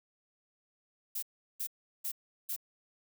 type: noise bursts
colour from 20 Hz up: violet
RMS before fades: -36 dBFS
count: 4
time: 1.15-2.564 s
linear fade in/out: 10 ms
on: 76 ms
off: 370 ms
effects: none

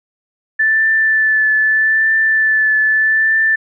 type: tone with vibrato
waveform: sine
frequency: 1755 Hz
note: A6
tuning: 5 cents flat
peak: -10 dBFS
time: 0.59-3.56 s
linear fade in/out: 10 ms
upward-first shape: triangle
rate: 0.8 Hz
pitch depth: 21 cents each way
effects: none

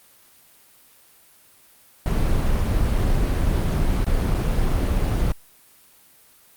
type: noise with dropouts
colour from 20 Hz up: brown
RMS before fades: -20 dBFS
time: 2.06-5.32 s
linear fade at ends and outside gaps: 1 ms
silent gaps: 4.045-4.066 / 4.342-4.346 s
effects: white hiss -53 dBFS RMS until 6.56 s + Opus 32 kbps

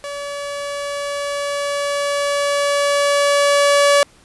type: tone with level ramp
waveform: sawtooth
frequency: 571 Hz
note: D5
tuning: 49 cents flat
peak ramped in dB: -22 to -6 dBFS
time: 0.04-4.03 s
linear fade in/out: 0 ms
effects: pink hiss -50 dBFS RMS until 4.24 s + resampled to 24000 Hz

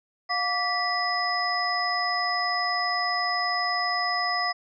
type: tone cluster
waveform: sine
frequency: 713 / 1148 / 1967 / 5070 Hz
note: F5 / D6 / B6 / D#8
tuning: +36 / -40 / -7 / +32 cents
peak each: -29 dBFS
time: 0.29-4.53 s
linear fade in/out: 20 ms
effects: none

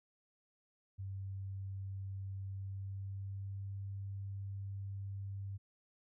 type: tone with pitch glide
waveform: sine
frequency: 97 to 98.47 Hz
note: G2 to G2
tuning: -18 to +8 cents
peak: -40 dBFS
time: 0.98-5.58 s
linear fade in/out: 20 ms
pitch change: +26 cents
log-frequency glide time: 2.47-3.74 s
effects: none

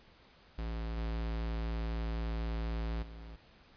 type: tone with level steps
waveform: square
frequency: 56 Hz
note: A1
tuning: 31 cents sharp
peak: -36 / -34 / -46 dBFS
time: 0.58-3.36 s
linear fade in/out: 5 ms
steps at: 0.97 / 3.02 s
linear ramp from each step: 10 ms
effects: pink hiss -61 dBFS RMS until 3.76 s + resampled to 11025 Hz

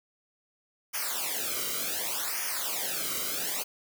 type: noise with flanger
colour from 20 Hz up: white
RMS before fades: -32 dBFS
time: 0.93-3.64 s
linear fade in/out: 20 ms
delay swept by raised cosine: 0.25 to 1.17 ms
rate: 0.67 Hz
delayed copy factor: -1
effects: none

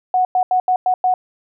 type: tone bursts at uneven times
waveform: sine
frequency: 737 Hz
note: F#5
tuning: 7 cents flat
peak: -12 dBFS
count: 6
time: 0.14-0.25 / 0.35-0.43 / 0.51-0.6 / 0.68-0.76 / 0.86-0.94 / 1.04-1.14 s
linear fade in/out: 2 ms
effects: none

